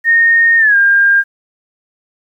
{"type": "tone with pitch glide", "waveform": "sine", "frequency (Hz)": [1844, 1605.3], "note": ["A#6", "G6"], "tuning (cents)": [-19, 41], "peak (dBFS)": -6, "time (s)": [0.04, 1.24], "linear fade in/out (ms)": 50, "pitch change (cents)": -240, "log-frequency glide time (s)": [0.58, 0.76], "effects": ["8-bit"]}